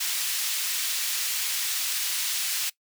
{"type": "high-pass noise", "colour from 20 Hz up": "pink", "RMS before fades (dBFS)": -28, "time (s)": [0, 2.7], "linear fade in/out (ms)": 10, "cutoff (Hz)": 2900, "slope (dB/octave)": 12, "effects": ["noise-tail reverb RT60 0.1 s tail -20 dB re dry"]}